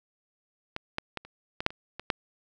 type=clicks; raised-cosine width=0.3 ms; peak=-17 / -13 / -17 / -30 / -16 / -6 / -27 / -21 / -8 dBFS; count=9; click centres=0.764 / 0.984 / 1.173 / 1.25 / 1.605 / 1.664 / 1.705 / 1.996 / 2.102 s; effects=none